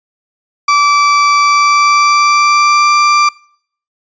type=tone with pitch glide; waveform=35% pulse; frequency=1160 to 1180.3 Hz; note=D6 to D6; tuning=-22 to +8 cents; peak=-5 dBFS; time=0.68-3.29 s; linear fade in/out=5 ms; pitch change=+30 cents; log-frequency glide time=1.41-2.92 s; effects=noise-tail reverb RT60 0.6 s tail -24 dB re dry + resampled to 16000 Hz

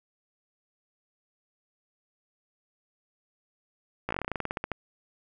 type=slowing click train; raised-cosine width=0.5 ms; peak=-15 dBFS; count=17; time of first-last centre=4.09-4.717 s; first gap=16 ms; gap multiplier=1.11; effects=none

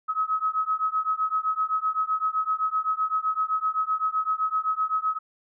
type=beating tone pair; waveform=sine; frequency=1275 / 1282.8 Hz; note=D#6 / E6; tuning=+42 / -48 cents; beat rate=7.8 Hz; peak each=-26 / -26 dBFS; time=0.08-5.19 s; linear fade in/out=20 ms; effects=none

